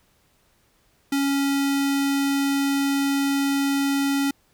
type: tone with notch filter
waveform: square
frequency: 278 Hz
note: C#4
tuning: 5 cents sharp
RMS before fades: -22 dBFS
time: 1.12-4.31 s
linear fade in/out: 5 ms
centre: 580 Hz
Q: 0.82
effects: pink hiss -63 dBFS RMS until 4.53 s